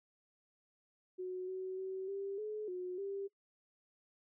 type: tone with pitch steps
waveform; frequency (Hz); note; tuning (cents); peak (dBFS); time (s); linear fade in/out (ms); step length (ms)
sine; 367.9 / 374.7 / 379.3 / 394.6 / 426.1 / 363.2 / 395.4; F#4 / F#4 / F#4 / G4 / G#4 / F#4 / G4; -10 / +22 / +43 / +11 / +44 / -32 / +15; -38; 1.18-3.28; 20; 300
effects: noise-tail reverb RT60 0.1 s tail -21 dB re dry